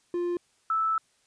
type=tone pair in turn; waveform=triangle / sine; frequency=349.9 / 1314.2 Hz; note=F4 / E6; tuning=+3 / -6 cents; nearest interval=octave + major seventh; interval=2291 cents; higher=second; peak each=-24 / -23 dBFS; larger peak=second; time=0.14-0.37 / 0.7-0.98 s; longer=second; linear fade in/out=2 ms; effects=white hiss -67 dBFS RMS until 1.26 s + resampled to 22050 Hz